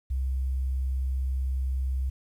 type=tone; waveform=sine; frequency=65.41 Hz; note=C2; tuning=in tune; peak=-25 dBFS; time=0.1-2.1 s; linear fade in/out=10 ms; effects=10-bit